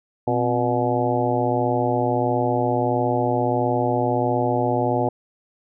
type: harmonic tone with a mistuned harmonic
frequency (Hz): 121.5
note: B2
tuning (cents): -28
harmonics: 1 / 2 / 3 / 4 / 5 / 6 / 7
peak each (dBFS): -26 / -26 / -26 / -26 / -26 / -26 / -26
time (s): 0.27-5.09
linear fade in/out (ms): 5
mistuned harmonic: 2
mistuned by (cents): +100
effects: none